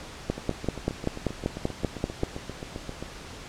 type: two click trains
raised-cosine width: 2 ms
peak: -11 / -21 dBFS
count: 11 / 21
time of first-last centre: 0.3-2.234 / 0.38-3.026 s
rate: 5.17 / 7.56 Hz
effects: pink hiss -42 dBFS RMS until 3.48 s + low-pass 7000 Hz 12 dB/octave